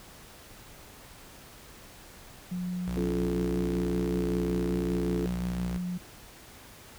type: tone with pitch glide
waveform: sine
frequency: 180 to 178.86 Hz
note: F#3 to F3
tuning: -47 to +42 cents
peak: -30 dBFS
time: 2.51-5.98 s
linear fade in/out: 10 ms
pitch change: -11 cents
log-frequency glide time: 4.81-5.73 s
type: tone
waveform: sawtooth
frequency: 61.74 Hz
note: B1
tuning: in tune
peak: -30 dBFS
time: 2.87-5.78 s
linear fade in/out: 10 ms
type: chord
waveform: sine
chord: Db augmented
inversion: none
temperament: just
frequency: 277.2 / 346.5 / 433.1 Hz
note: Db4 / F4 / A4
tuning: 0 / -14 / -27 cents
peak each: -35 / -32 / -34 dBFS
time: 2.97-5.26 s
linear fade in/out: 0 ms
effects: pink hiss -50 dBFS RMS until 6.98 s